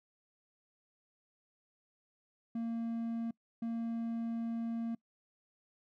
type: tone bursts at uneven times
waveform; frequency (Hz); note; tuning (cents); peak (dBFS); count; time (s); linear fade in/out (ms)
triangle; 230.1; A#3; -22; -32; 2; 2.55-3.31 / 3.62-4.95; 5
effects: noise-tail reverb RT60 0.1 s tail -25 dB re dry